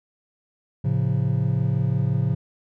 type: chord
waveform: triangle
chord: A augmented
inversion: none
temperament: equal with one note detuned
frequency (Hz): 110 / 135.82 / 174.61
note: A2 / C#3 / E#3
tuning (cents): 0 / -35 / 0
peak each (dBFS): -22 / -20 / -25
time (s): 0.84-2.35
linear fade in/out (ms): 10
effects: none